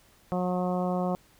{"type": "harmonic tone", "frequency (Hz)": 180.9, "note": "F#3", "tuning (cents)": -39, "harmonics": [1, 2, 3, 4, 5, 6, 7], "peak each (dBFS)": [-28, -35, -32, -33, -41, -39, -45], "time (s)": [0.32, 1.15], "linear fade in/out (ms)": 0, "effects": ["pink hiss -60 dBFS RMS until 1.39 s"]}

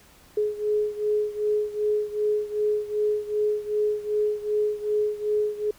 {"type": "beating tone pair", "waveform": "sine", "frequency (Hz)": [420.6, 423.2], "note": ["G#4", "G#4"], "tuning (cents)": [22, 33], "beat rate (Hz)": 2.6, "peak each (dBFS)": [-24, -27], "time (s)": [0.37, 5.71], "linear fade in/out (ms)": 5, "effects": ["pink hiss -54 dBFS RMS until 5.78 s"]}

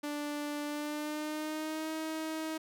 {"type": "tone with pitch glide", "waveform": "sawtooth", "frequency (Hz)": [293.7, 316.6], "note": ["D4", "D#4"], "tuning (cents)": [0, 30], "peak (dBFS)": -31, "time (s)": [0.03, 2.58], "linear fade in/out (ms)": 10, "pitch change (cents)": 130, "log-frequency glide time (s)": [0.65, 1.92], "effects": []}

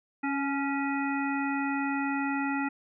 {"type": "harmonic tone with a mistuned harmonic", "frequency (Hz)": 277.2, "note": "C#4", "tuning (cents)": 0, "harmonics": [1, 3, 5, 7, 9], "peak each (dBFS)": [-29, -34, -36, -37, -39], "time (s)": [0.23, 2.69], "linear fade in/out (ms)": 10, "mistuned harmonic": 3, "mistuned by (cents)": 25, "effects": []}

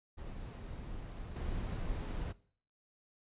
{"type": "noise with level steps", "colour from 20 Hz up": "brown", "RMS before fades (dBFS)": [-44, -38], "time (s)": [0.17, 2.33], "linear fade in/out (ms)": 20, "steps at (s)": 1.36, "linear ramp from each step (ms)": 2, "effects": ["noise-tail reverb RT60 0.5 s tail -19 dB re dry", "resampled to 8000 Hz"]}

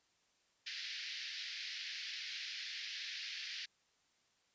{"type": "band-pass noise", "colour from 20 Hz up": "white", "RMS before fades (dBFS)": -45, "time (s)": [0.66, 3.66], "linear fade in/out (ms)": 10, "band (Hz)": [1700, 5200], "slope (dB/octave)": 48, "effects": ["white hiss -75 dBFS RMS until 4.54 s", "resampled to 16000 Hz"]}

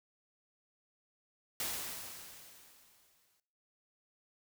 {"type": "noise with exponential decay", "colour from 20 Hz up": "white", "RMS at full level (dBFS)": -36, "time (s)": [1.6, 3.4], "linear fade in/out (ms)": 1, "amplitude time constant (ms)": 390, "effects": ["noise-tail reverb RT60 0.6 s tail -18 dB re dry"]}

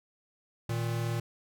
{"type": "tone pair together", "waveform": "square", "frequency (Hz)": [116.54, 156.26], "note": ["A#2", "D#3"], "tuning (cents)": [0, 8], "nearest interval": "perfect fourth", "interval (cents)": 508, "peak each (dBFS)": [-31, -37], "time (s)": [0.69, 1.2], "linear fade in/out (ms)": 5, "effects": []}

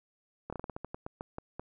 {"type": "slowing click train", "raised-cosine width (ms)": 1, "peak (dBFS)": -24, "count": 13, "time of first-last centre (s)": [0.5, 1.596], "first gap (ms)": 26, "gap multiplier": 1.21, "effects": []}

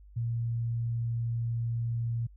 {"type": "tone", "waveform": "sine", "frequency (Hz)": 116.54, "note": "A#2", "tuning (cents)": 0, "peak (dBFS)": -28, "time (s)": [0.16, 2.27], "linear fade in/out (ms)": 10, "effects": ["added 50 Hz sine -50 dBFS peak until 2.36 s"]}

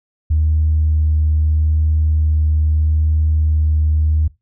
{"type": "tone with vibrato", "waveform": "sine", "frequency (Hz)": 77.3, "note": "D#2", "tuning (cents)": -11, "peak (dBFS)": -11, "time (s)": [0.3, 4.28], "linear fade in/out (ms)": 10, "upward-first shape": "sine", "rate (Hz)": 0.78, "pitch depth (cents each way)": 8, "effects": ["noise-tail reverb RT60 0.2 s tail -19 dB re dry", "tanh soft clip ceiling -7 dBFS"]}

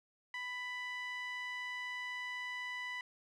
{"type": "tone with band-pass filter", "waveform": "sawtooth", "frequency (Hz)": 992, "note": "B5", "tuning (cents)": 7, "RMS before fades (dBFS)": -42, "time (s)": [0.34, 3.01], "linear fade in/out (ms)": 2, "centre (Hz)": 2100, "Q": 2.8, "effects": []}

